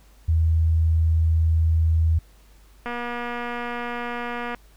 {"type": "tone", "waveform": "sine", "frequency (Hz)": 81, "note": "E2", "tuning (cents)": -30, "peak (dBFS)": -16, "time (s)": [0.28, 2.19], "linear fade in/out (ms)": 10}
{"type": "click train", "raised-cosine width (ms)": 0.5, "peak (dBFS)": -16, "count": 406, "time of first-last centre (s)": [2.86, 4.547], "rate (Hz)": 240}
{"effects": ["added 50 Hz sine -50 dBFS peak until 4.76 s", "pink hiss -58 dBFS RMS until 4.76 s"]}